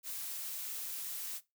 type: noise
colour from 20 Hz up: blue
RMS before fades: -41 dBFS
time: 0.03-1.41 s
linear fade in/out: 50 ms
effects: noise-tail reverb RT60 0.2 s tail -18 dB re dry